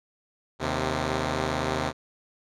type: tone pair together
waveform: 5% pulse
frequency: 77.78 / 130.81 Hz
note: D#2 / C3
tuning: 0 / 0 cents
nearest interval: major sixth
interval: 900 cents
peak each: -17 dBFS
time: 0.59-1.93 s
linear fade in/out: 50 ms
effects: low-pass 6000 Hz 12 dB/octave